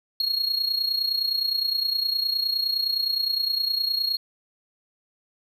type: tone with amplitude modulation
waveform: triangle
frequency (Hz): 4292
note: C8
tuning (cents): +43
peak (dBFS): -18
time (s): 0.2-4.17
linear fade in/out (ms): 2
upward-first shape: sine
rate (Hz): 29.7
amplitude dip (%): 70
effects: none